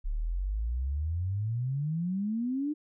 sine exponential sweep, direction up, 34.39 to 306.6 Hz, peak -28 dBFS, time 0.04-2.74 s, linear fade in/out 20 ms, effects none

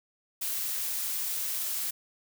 blue noise, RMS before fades -32 dBFS, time 0.41-1.91 s, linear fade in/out 10 ms, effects none

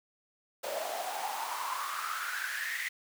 pink noise with high-pass filter sweep, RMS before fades -36 dBFS, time 0.63-2.89 s, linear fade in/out 10 ms, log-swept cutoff 570 to 2000 Hz, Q 7.7, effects none

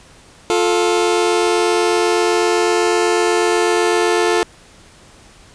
sawtooth tone pair together, 351.9 / 439.9 Hz, F4 / A4, +13 / 0 cents, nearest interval major third, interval 387 cents, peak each -12 dBFS, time 0.5-4.43 s, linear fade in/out 0 ms, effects pink hiss -45 dBFS RMS until 5.54 s + resampled to 22050 Hz

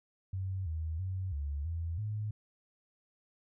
sine tone with pitch steps, 94.7 / 79.9 / 93.8 / 71.7 / 83.3 / 106.2 Hz, F#2 / D#2 / F#2 / D2 / E2 / G#2, +41 / +47 / +24 / -41 / +19 / +39 cents, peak -33 dBFS, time 0.33-2.31 s, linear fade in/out 5 ms, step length 330 ms, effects none

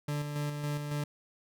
40% pulse tone with tremolo, 146.83 Hz, D3, in tune, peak -30 dBFS, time 0.08-1.04 s, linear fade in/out 5 ms, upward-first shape square, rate 3.6 Hz, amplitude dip 40%, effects none

